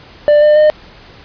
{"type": "tone with pitch steps", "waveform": "triangle", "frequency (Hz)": [592, 600.6, 609.3], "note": ["D5", "D5", "D#5"], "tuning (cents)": [14, 39, -36], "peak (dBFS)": -3, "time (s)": [0.28, 0.7], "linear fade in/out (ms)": 0, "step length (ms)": 140, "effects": ["pink hiss -39 dBFS RMS until 1.24 s", "resampled to 11025 Hz"]}